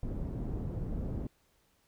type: low-pass noise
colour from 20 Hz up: pink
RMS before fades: -36 dBFS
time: 0.03-1.27 s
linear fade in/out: 2 ms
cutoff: 320 Hz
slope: 12 dB/octave
effects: pink hiss -71 dBFS RMS until 1.87 s